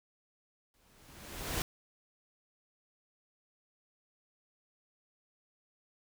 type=noise with exponential growth; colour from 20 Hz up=pink; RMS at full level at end=-32 dBFS; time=0.74-1.62 s; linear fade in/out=1 ms; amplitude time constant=190 ms; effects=none